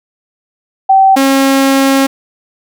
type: tone pair in turn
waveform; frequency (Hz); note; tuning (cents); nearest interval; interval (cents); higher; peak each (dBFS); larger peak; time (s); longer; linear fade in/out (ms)
sine / sawtooth; 772 / 271.1; G5 / C#4; -27 / -38; octave + tritone; 1811; first; -3; neither; 0.89-1.16 / 1.16-2.07; second; 10
effects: none